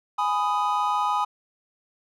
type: chord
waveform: triangle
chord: G# minor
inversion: none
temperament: just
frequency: 830.6 / 996.7 / 1245.9 Hz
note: G#5 / B5 / D#6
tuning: 0 / +16 / +2 cents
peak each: -24 dBFS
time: 0.18-1.25 s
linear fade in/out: 10 ms
effects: none